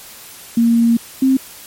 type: tone pair in turn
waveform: sine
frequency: 232.5 / 264.4 Hz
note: A#3 / C4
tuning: -4 / +18 cents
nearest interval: major second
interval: 222 cents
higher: second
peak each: -9 dBFS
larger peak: neither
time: 0.57-0.97 / 1.22-1.37 s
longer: first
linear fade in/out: 5 ms
effects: white hiss -37 dBFS RMS until 1.66 s + MP3 64 kbps